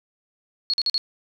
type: tone bursts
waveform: sine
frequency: 4332 Hz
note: C#8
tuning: 41 cents flat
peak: -19 dBFS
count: 4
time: 0.7-0.979 s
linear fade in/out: 0 ms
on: 36 ms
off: 45 ms
effects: 10-bit